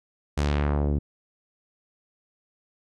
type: tone with low-pass filter sweep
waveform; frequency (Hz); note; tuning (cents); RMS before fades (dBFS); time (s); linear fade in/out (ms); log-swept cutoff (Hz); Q
sawtooth; 72.8; D2; -15; -24; 0.37-0.99; 10; 8900 to 270; 1.1
effects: none